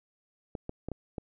clicks, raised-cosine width 2 ms, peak -22 dBFS, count 5, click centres 0.552 / 0.694 / 0.886 / 0.917 / 1.182 s, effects none

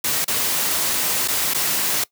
white noise with dropouts, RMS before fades -21 dBFS, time 0.04-2.04 s, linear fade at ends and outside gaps 5 ms, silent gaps 0.246-0.279 / 1.277-1.283 / 1.538-1.545 s, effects noise-tail reverb RT60 0.1 s tail -20 dB re dry + high-pass 100 Hz 12 dB/octave

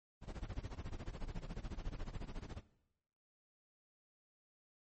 brown noise with tremolo, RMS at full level -41 dBFS, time 0.21-2.62 s, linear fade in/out 50 ms, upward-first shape sine, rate 14 Hz, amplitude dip 90%, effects noise-tail reverb RT60 0.9 s tail -18 dB re dry + MP3 32 kbps

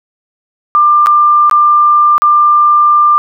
sine tone with dropouts, 1192 Hz, D6, 25 cents sharp, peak -4 dBFS, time 0.75-3.18 s, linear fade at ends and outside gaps 0 ms, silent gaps 1.061-1.069 / 1.497-1.512 / 2.18-2.22 s, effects none

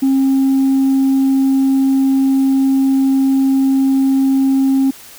sine tone, 268.8 Hz, C4, 47 cents sharp, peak -8 dBFS, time 0.02-4.91 s, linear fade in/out 10 ms, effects tanh soft clip ceiling -8 dBFS + white hiss -38 dBFS RMS until 5.18 s

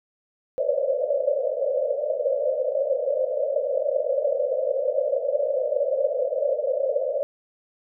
pink band-pass noise, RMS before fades -24 dBFS, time 0.58-7.23 s, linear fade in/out 0 ms, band 510 to 600 Hz, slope 96 dB/octave, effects none

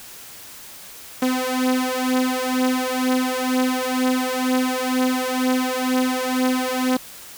sawtooth beating tone pair, 254.4 / 256.5 Hz, C4 / C4, -48 / -34 cents, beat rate 2.1 Hz, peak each -18 dBFS, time 1.22-6.97 s, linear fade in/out 5 ms, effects white hiss -40 dBFS RMS until 7.37 s

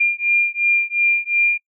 sine beating tone pair, 2398 / 2400.8 Hz, D7 / D7, +36 / +38 cents, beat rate 2.8 Hz, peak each -18 dBFS, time 0-1.58 s, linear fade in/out 10 ms, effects noise-tail reverb RT60 0.1 s tail -24 dB re dry

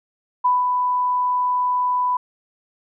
sine tone with ADSR envelope, 994 Hz, B5, 11 cents sharp, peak -13 dBFS, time 0.44-2.17 s, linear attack 14 ms, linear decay 180 ms, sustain -4 dB, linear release 4 ms, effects none

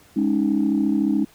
sine chord, Ab suspended fourth, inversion none, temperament equal, 207.7 / 277.2 / 311.1 Hz, Ab3 / Db4 / Eb4, 0 / 0 / 0 cents, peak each -21 dBFS, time 0.16-1.25 s, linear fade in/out 10 ms, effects tanh soft clip ceiling -10 dBFS + pink hiss -53 dBFS RMS until 1.34 s

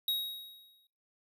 square tone with exponential decay, 3793 Hz, A#7, 29 cents sharp, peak -28 dBFS, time 0.08-0.87 s, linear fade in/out 2 ms, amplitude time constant 170 ms, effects noise-tail reverb RT60 0.6 s tail -26 dB re dry

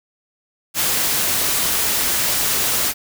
white noise, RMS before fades -19 dBFS, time 0.74-2.94 s, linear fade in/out 50 ms, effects none

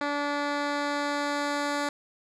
10% pulse tone with low-pass filter sweep, 288.9 Hz, D4, 28 cents flat, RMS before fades -29 dBFS, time 0.01-1.89 s, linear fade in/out 2 ms, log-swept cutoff 3700 to 8100 Hz, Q 0.74, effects none

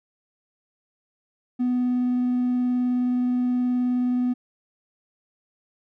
triangle tone with vibrato, 248.2 Hz, B3, 9 cents sharp, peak -17 dBFS, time 1.59-4.34 s, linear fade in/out 20 ms, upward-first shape triangle, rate 19 Hz, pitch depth 9 cents each way, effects tanh soft clip ceiling -15 dBFS

